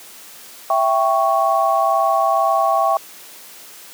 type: chord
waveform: sine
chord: C# diminished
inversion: first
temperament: equal with one note detuned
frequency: 661.9 / 784 / 1108.7 Hz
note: E5 / G5 / C#6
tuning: +7 / 0 / 0 cents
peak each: -18 dBFS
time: 0.7-2.97 s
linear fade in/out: 2 ms
effects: white hiss -40 dBFS RMS until 3.93 s + high-pass 200 Hz 12 dB/octave